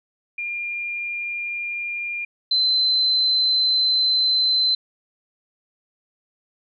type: tone pair in turn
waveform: sine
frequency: 2404 / 4064 Hz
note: D7 / B7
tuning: +40 / +49 cents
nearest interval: major sixth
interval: 909 cents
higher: second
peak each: -25 / -16 dBFS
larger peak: second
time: 0.38-2.25 / 2.51-4.75 s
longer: second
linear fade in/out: 5 ms
effects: none